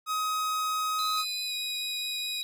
45% pulse tone, 1263 Hz, D#6, 26 cents sharp, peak -27 dBFS, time 0.06-1.25 s, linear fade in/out 50 ms
triangle tone with pitch glide, 4000 to 3884 Hz, B7 to B7, +21 to -30 cents, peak -31 dBFS, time 0.99-2.43 s, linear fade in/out 0 ms, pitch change -51 cents, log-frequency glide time 1.44-1.54 s
15% pulse tone with vibrato, 2481 Hz, D#7, 6 cents flat, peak -28 dBFS, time 1.17-2.42 s, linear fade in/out 5 ms, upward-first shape triangle, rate 4.7 Hz, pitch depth 9 cents each way
effects none

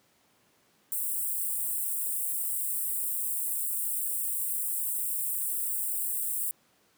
white high-pass noise, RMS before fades -31 dBFS, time 0.92-6.51 s, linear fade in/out 0 ms, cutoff 7900 Hz, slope 96 dB/octave, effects pink hiss -66 dBFS RMS until 6.97 s + high-pass 150 Hz 12 dB/octave

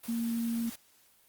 sine tone in noise, 231.5 Hz, A#3, 12 cents flat, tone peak -29 dBFS, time 0.08-0.7 s, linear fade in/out 10 ms, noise white, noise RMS -45 dBFS, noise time 0.03-0.76 s, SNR +13 dB, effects white hiss -64 dBFS RMS until 1.28 s + Opus 32 kbps

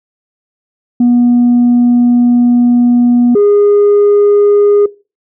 sine tone pair in turn, 242.2 / 410.1 Hz, B3 / G#4, -34 / -22 cents, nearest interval major sixth, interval 912 cents, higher second, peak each -3 dBFS, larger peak neither, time 1-3.35 / 3.35-4.86 s, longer first, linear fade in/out 5 ms, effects noise-tail reverb RT60 0.3 s tail -20 dB re dry + tanh soft clip ceiling -3 dBFS

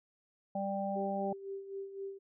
harmonic tone, 197 Hz, G3, 9 cents sharp, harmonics 1 / 3 / 4, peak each -37 / -37 / -37 dBFS, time 0.55-1.33 s, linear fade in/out 5 ms
sine tone with tremolo, 392 Hz, G4, in tune, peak -37 dBFS, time 0.95-2.19 s, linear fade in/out 20 ms, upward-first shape sine, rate 3.9 Hz, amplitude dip 65%
effects none

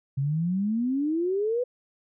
sine exponential sweep, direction up, 132.6 to 506 Hz, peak -23 dBFS, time 0.17-1.64 s, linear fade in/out 10 ms, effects none

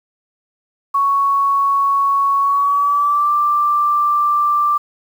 sine tone with pitch glide, 1112 to 1178.1 Hz, C#6 to D6, +5 to +5 cents, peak -12 dBFS, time 0.94-4.78 s, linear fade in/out 10 ms, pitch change +100 cents, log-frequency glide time 2.41-3.31 s, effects 7-bit

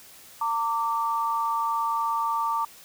sine tone pair together, 910 / 1166.8 Hz, A#5 / D6, -42 / -12 cents, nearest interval major third, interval 430 cents, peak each -26 dBFS, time 0.41-2.65 s, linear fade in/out 5 ms, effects white hiss -49 dBFS RMS until 2.84 s

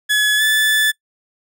30% pulse tone with pitch glide, 1700 to 1741.7 Hz, G#6 to A6, +40 to -18 cents, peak -10 dBFS, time 0.09-0.92 s, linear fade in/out 20 ms, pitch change +42 cents, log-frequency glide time 0.37-0.42 s, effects noise-tail reverb RT60 0.1 s tail -22 dB re dry

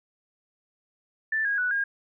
sine tone with pitch steps, 1765 / 1640 / 1480 / 1623 Hz, A6 / G#6 / F#6 / G#6, +5 / -22 / 0 / -40 cents, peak -23 dBFS, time 1.32-1.84 s, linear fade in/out 5 ms, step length 130 ms, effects none

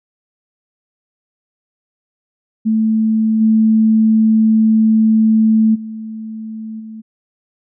sine tone with level steps, 220 Hz, A3, in tune, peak -11 / -8 / -24 / -28 dBFS, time 2.65-7.02 s, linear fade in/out 20 ms, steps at 3.4 / 5.74 / 6.79 s, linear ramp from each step 20 ms, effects none

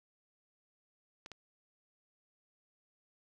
clicks, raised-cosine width 0.2 ms, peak -29 dBFS, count 2, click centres 1.261 / 1.317 s, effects none

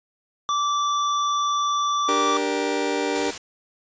square tone, 1165 Hz, D6, 14 cents flat, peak -21 dBFS, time 0.49-2.37 s, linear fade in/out 0 ms
30% pulse chord, G minor, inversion second, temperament just, 294 / 392 / 470.4 Hz, D4 / G4 / Bb4, +2 / 0 / +16 cents, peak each -24 dBFS, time 2.08-3.31 s, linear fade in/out 10 ms
white noise, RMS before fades -32 dBFS, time 3.15-3.38 s, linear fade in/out 5 ms
effects resampled to 16000 Hz

